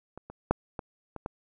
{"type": "clicks", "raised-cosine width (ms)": 1, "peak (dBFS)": [-28, -28, -8, -20, -24, -19], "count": 6, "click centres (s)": [0.176, 0.3, 0.51, 0.792, 1.163, 1.261], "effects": []}